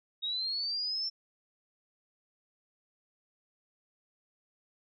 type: linear sweep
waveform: sine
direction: up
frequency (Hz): 3732 to 5410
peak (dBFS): -31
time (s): 0.22-1.1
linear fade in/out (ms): 20
effects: none